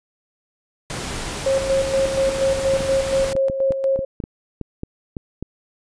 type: noise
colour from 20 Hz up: pink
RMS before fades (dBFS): -28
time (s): 0.9-3.33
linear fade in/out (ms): 0
type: tone with tremolo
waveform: sine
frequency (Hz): 539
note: C#5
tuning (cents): -49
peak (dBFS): -15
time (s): 1.46-4.05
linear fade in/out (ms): 5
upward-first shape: square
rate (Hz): 4.2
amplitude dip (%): 55
type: clicks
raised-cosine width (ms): 3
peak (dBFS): -15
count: 12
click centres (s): 2.737 / 2.807 / 3.353 / 3.499 / 3.707 / 3.991 / 4.202 / 4.239 / 4.613 / 4.834 / 5.168 / 5.426
effects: resampled to 22050 Hz